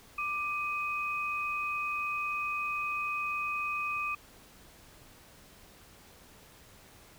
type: tone pair together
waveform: sine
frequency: 1184 / 2513 Hz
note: D6 / D#7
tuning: +14 / +17 cents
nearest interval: octave + minor second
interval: 1303 cents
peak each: -34 / -33 dBFS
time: 0.18-4.15 s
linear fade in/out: 5 ms
effects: pink hiss -56 dBFS RMS until 7.18 s